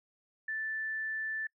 sine tone, 1760 Hz, A6, in tune, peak -33 dBFS, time 0.48-1.47 s, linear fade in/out 5 ms, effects noise-tail reverb RT60 0.1 s tail -26 dB re dry

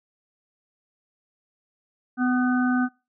harmonic tone with a mistuned harmonic, 251 Hz, B3, 28 cents sharp, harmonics 1 / 3 / 5 / 6, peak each -20 / -31 / -33 / -29 dBFS, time 2.17-2.89 s, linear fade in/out 50 ms, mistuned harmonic 5, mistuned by -31 cents, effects noise-tail reverb RT60 0.3 s tail -24 dB re dry

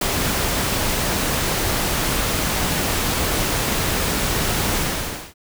pink noise with ADSR envelope, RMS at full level -19 dBFS, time 0.01-5.34 s, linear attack 5 ms, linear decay 11 ms, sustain -2 dB, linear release 540 ms, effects none

